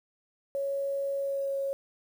sine tone with pitch glide, 554.4 to 549.3 Hz, C#5 to C#5, 0 to -16 cents, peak -28 dBFS, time 0.55-1.73 s, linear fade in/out 0 ms, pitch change -16 cents, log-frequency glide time 1.18-1.59 s, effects 9-bit

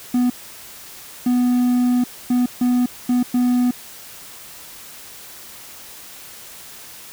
triangle tone bursts at uneven times, 246.9 Hz, B3, in tune, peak -12 dBFS, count 6, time 0.14-0.3 / 1.26-2.04 / 2.3-2.46 / 2.61-2.86 / 3.09-3.23 / 3.34-3.71 s, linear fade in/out 5 ms, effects white hiss -39 dBFS RMS until 7.12 s

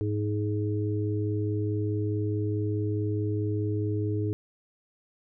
harmonic tone, 104.7 Hz, G#2, 15 cents sharp, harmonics 1 / 3 / 4, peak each -27 / -32 / -33 dBFS, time 0.01-4.33 s, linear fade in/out 0 ms, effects none

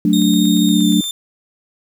sine chord, D major, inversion first, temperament equal, 185 / 220 / 293.7 Hz, F#3 / A3 / D4, 0 / 0 / 0 cents, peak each -15 dBFS, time 0.05-1.01 s, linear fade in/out 2 ms
sawtooth tone with pitch glide, 3692 to 3574 Hz, A#7 to A7, -17 to +26 cents, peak -18 dBFS, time 0.13-1.11 s, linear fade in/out 2 ms, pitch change -57 cents, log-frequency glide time 0.68-0.86 s
click train, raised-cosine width 0.2 ms, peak -23 dBFS, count 8, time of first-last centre 0.22-1.041 s, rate 8.53 Hz
effects 7-bit

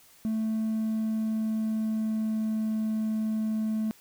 triangle tone with pitch glide, 220 to 218.1 Hz, A3 to A3, 0 to -15 cents, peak -23 dBFS, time 0.25-3.91 s, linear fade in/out 0 ms, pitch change -15 cents, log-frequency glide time 0.82-2.89 s, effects tanh soft clip ceiling -20 dBFS + white hiss -57 dBFS RMS until 4 s

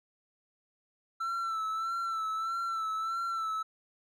triangle tone with vibrato, 1333 Hz, E6, 19 cents sharp, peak -29 dBFS, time 1.2-3.63 s, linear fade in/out 10 ms, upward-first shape sine, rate 1.6 Hz, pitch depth 41 cents each way, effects none

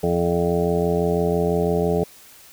harmonic tone, 86 Hz, F2, 26 cents flat, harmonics 1 / 2 / 3 / 4 / 5 / 7 / 8 / 9, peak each -29 / -23 / -32 / -29 / -21 / -27 / -30 / -32 dBFS, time 0.03-2.04 s, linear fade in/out 5 ms, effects white hiss -47 dBFS RMS until 2.52 s

